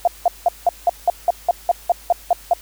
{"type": "tone bursts", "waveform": "sine", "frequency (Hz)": 698.5, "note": "F5", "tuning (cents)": 0, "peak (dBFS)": -10, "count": 13, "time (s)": [0.05, 2.535], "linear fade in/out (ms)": 2, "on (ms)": 25, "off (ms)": 180, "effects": ["added 50 Hz sine -45 dBFS peak until 2.61 s", "white hiss -43 dBFS RMS until 2.61 s"]}